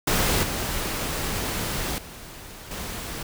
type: noise with level steps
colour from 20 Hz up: pink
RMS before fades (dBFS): -22 / -28 / -41 / -33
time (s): 0.07-3.23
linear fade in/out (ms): 5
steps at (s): 0.43 / 1.98 / 2.71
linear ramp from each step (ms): 2
effects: none